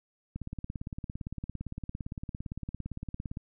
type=click train; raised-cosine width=5 ms; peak=-24 dBFS; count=54; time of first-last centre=0.36-3.371 s; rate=17.6 Hz; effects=none